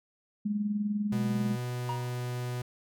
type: tone with tremolo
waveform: sine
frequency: 207.7 Hz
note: G#3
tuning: in tune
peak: -25 dBFS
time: 0.45-1.56 s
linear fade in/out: 10 ms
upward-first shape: sine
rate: 20 Hz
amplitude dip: 55%
type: tone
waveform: 45% pulse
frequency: 123.47 Hz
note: B2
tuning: in tune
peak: -32 dBFS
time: 1.12-2.62 s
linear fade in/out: 5 ms
type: tone with exponential decay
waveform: triangle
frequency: 949 Hz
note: A#5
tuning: 31 cents sharp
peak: -28 dBFS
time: 1.89-2.22 s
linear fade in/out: 1 ms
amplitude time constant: 70 ms
effects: none

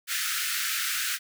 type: high-pass noise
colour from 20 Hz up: pink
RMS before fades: -29 dBFS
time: 0.07-1.19 s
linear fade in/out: 50 ms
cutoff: 1300 Hz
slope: 96 dB/octave
effects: none

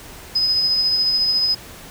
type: tone with tremolo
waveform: sine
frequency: 5040 Hz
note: D#8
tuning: 21 cents sharp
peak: -14 dBFS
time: 0.35-1.55 s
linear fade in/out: 10 ms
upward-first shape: sine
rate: 14 Hz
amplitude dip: 30%
effects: pink hiss -39 dBFS RMS until 1.9 s

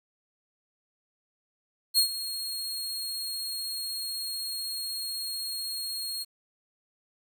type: tone with ADSR envelope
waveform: sawtooth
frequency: 4271 Hz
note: C8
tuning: 35 cents sharp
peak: -15 dBFS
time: 1.94-6.25 s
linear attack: 42 ms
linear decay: 96 ms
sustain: -14 dB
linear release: 29 ms
effects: 9-bit

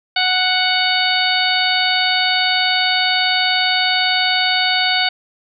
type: harmonic tone with a mistuned harmonic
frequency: 740 Hz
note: F#5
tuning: in tune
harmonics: 1 / 2 / 3 / 4 / 5 / 6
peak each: -21 / -21 / -21 / -21 / -21 / -21 dBFS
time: 0.16-5.09 s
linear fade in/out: 5 ms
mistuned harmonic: 6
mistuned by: +16 cents
effects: none

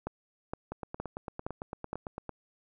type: two click trains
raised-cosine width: 1 ms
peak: -20 / -23 dBFS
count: 5 / 15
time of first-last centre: 0.07-1.93 / 0.72-2.293 s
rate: 2.15 / 8.9 Hz
effects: none

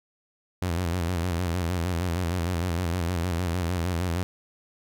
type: tone with vibrato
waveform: sawtooth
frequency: 87.31 Hz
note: F2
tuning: in tune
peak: -21 dBFS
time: 0.62-4.23 s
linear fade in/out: 0 ms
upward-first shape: square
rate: 6.5 Hz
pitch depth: 77 cents each way
effects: none

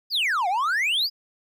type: exponential two-way sweep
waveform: triangle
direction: down then up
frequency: 5120 to 694 to 5120 Hz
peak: -19 dBFS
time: 0.1-1.1 s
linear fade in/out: 50 ms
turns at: 0.48 s
effects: none

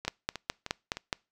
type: two click trains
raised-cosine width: 0.2 ms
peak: -19 / -11 dBFS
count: 4 / 6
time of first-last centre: 0.05-0.97 / 0.08-1.128 s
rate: 3.26 / 4.77 Hz
effects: noise-tail reverb RT60 0.3 s tail -26 dB re dry

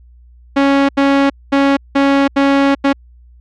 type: tone bursts at uneven times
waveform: sawtooth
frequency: 277.2 Hz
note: C#4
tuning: in tune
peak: -5 dBFS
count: 6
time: 0.56-0.89 / 0.97-1.3 / 1.52-1.77 / 1.95-2.28 / 2.36-2.75 / 2.84-2.93 s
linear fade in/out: 10 ms
effects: added 60 Hz sine -40 dBFS peak until 3.4 s + low-pass 3000 Hz 12 dB/octave

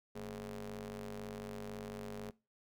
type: ring-modulated tone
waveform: sawtooth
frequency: 98 Hz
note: G2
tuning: in tune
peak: -36 dBFS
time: 0.15-2.31 s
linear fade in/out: 10 ms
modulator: 321 Hz
effects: noise-tail reverb RT60 0.3 s tail -22 dB re dry

